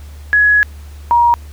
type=tone pair in turn; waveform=sine; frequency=1681 / 948.6 Hz; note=G#6 / A#5; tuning=+20 / +30 cents; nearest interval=minor seventh; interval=990 cents; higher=first; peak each=-7 dBFS; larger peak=neither; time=0.33-0.63 / 1.11-1.34 s; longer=first; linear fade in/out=0 ms; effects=added 73 Hz sine -30 dBFS peak until 1.52 s + pink hiss -45 dBFS RMS until 1.52 s